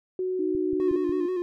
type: tone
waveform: sine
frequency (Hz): 370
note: F#4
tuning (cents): 0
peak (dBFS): -25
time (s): 0.19-0.96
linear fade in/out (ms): 2
type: tone with pitch glide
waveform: sine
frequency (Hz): 311.1 to 298.6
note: D#4 to D4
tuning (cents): 0 to +29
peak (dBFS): -27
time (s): 0.39-1.26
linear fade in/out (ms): 5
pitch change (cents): -71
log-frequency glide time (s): 0.57-0.96
type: click train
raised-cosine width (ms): 5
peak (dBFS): -29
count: 4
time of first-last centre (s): 0.55-1.094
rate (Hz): 5.51
type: tone with vibrato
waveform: triangle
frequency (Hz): 360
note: F#4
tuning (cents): -47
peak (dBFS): -23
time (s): 0.8-1.42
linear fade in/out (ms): 0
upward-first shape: square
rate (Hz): 6.2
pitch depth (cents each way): 41
effects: none

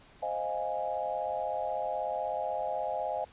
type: chord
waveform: sine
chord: F minor seventh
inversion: second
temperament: equal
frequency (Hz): 523.3 / 622.3 / 698.5 / 830.6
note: C5 / Eb5 / F5 / Ab5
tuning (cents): 0 / 0 / 0 / 0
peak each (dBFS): -38 / -35 / -36 / -35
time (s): 0.22-3.25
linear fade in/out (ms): 10
effects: pink hiss -57 dBFS RMS until 3.32 s + resampled to 8000 Hz

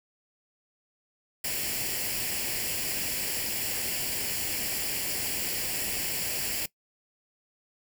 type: noise with comb filter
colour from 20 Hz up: white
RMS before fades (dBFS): -31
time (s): 1.44-6.66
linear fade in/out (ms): 5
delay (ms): 0.4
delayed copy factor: +0.65
effects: noise-tail reverb RT60 0.1 s tail -20 dB re dry

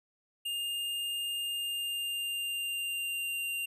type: tone with pitch glide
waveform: square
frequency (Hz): 2816 to 2780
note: F7 to F7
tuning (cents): +14 to -9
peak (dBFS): -33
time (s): 0.45-3.66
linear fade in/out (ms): 10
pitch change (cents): -23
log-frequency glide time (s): 1.35-3.44
effects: none

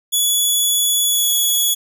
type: tone with pitch glide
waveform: 10% pulse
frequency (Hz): 3403 to 3379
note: G#7 to G#7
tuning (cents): +41 to +29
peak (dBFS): -7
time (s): 0.12-1.75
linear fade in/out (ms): 20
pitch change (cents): -12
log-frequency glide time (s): 1.05-1.32
effects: none

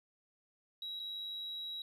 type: tone with dropouts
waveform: triangle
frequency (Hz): 3867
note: B7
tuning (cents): -37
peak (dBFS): -37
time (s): 0.82-1.82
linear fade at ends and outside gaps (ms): 2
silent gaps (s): 0.994-0.998
effects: tanh soft clip ceiling -36 dBFS + resampled to 32000 Hz

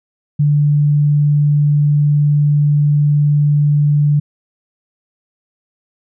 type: tone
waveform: sine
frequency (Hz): 146.83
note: D3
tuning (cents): 0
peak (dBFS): -9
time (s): 0.39-4.2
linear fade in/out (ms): 10
effects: none

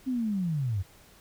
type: linear sweep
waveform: sine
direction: down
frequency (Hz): 266.1 to 87.31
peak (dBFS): -26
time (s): 0.06-0.83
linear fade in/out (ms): 20
effects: pink hiss -56 dBFS RMS until 1.2 s

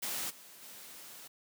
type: noise with level steps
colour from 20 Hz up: white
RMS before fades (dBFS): -37 / -54 / -50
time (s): 0.02-1.28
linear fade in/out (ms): 10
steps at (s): 0.29 / 0.61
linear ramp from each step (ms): 20
effects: high-pass 150 Hz 12 dB/octave

